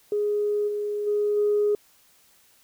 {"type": "tone with level steps", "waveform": "sine", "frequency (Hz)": 415.3, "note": "G#4", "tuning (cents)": 0, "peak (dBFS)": [-21, -25, -20, -18], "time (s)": [0.12, 1.75], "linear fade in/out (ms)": 2, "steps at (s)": [0.67, 1.06, 1.36], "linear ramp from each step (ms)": 20, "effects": ["tanh soft clip ceiling -14 dBFS", "white hiss -59 dBFS RMS until 2.63 s"]}